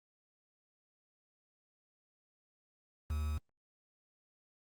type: tone with quantisation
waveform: triangle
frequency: 76 Hz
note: D#2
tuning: 40 cents flat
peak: -30 dBFS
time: 3.1-3.38 s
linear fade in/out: 5 ms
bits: 8
effects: Opus 24 kbps